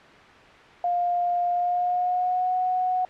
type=tone with pitch glide; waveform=sine; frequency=705 to 735.8 Hz; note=F5 to F#5; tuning=+16 to -10 cents; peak=-21 dBFS; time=0.84-3.05 s; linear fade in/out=2 ms; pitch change=+74 cents; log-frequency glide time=1.49-2.54 s; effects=white hiss -47 dBFS RMS until 3.09 s + low-pass 2000 Hz 12 dB/octave